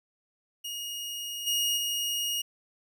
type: tone with level steps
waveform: sawtooth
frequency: 2869 Hz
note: F7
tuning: 46 cents sharp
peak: -31 / -22 / -25 dBFS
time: 0.64-2.42 s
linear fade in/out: 10 ms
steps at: 1.46 / 1.76 s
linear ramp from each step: 20 ms
effects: none